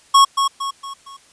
square tone with echo, 1100 Hz, C#6, 14 cents flat, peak -8 dBFS, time 0.14-0.25 s, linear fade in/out 10 ms, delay 230 ms, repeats 4, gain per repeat -7 dB, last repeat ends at 1.17 s, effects white hiss -51 dBFS RMS until 1.32 s + resampled to 22050 Hz

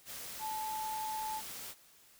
sine tone in noise, 870 Hz, A5, 20 cents flat, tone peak -36 dBFS, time 0.39-1.42 s, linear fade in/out 50 ms, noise white, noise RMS -45 dBFS, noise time 0.05-1.75 s, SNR +6 dB, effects white hiss -62 dBFS RMS until 2.19 s

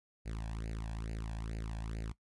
sawtooth tone with flanger, 55 Hz, A1, in tune, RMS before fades -40 dBFS, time 0.25-2.13 s, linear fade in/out 20 ms, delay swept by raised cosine 0.43 to 1.22 ms, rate 2.3 Hz, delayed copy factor +0.9, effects noise-tail reverb RT60 0.1 s tail -18 dB re dry + resampled to 24000 Hz

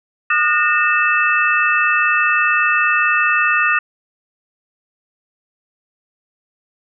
sine tone cluster, 1221 / 1446 / 1830 / 2632 Hz, D#6 / F#6 / A#6 / E7, -33 / -40 / -32 / -3 cents, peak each -18 dBFS, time 0.3-3.79 s, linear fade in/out 5 ms, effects none

